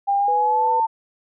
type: tone with pitch glide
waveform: sine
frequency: 800 to 898 Hz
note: G5 to A5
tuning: +35 to +35 cents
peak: -16 dBFS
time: 0.07-0.87 s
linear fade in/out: 20 ms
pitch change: +200 cents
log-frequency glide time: 0.18-0.74 s
type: tone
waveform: sine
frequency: 495.6 Hz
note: B4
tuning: 6 cents sharp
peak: -25 dBFS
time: 0.28-0.8 s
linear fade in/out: 2 ms
effects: none